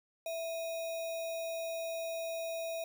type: tone with sample-and-hold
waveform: sine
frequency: 659.3 Hz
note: E5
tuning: in tune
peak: -35 dBFS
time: 0.26-2.84 s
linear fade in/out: 2 ms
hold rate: 3150 Hz
effects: none